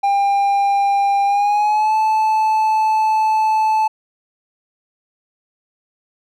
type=tone with pitch glide; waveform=triangle; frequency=799 to 871.3 Hz; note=G5 to A5; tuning=+33 to -17 cents; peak=-11 dBFS; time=0.03-3.88 s; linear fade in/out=10 ms; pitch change=+150 cents; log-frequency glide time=1.25-1.95 s; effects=none